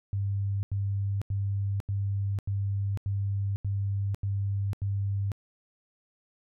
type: tone bursts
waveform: sine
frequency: 99.4 Hz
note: G2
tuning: 25 cents sharp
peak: -26 dBFS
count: 9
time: 0.13-5.318 s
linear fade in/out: 0 ms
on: 500 ms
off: 86 ms
effects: none